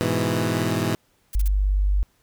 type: chord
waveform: 15% pulse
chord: E major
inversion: first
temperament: equal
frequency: 103.83 / 123.47 / 164.81 Hz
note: G#2 / B2 / E3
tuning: 0 / 0 / 0 cents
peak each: -19 dBFS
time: 0.01-0.95 s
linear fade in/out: 0 ms
type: noise bursts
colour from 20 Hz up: blue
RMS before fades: -36 dBFS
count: 3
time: 1.33-1.479 s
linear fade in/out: 2 ms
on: 23 ms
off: 40 ms
type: tone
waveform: sine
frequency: 49.21 Hz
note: G1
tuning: 7 cents sharp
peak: -17 dBFS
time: 1.35-2.03 s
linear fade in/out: 0 ms
effects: pink hiss -64 dBFS RMS until 2.22 s